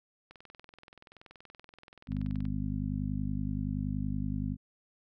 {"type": "click train", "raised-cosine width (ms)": 0.3, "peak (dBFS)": -35, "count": 46, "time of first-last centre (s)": [0.31, 2.453], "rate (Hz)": 21}
{"type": "harmonic tone", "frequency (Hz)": 50.6, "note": "G#1", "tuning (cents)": -44, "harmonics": [1, 2, 3, 4, 5], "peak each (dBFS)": [-37, -37, -37, -37, -37], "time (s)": [2.07, 4.57], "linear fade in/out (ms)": 50}
{"effects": []}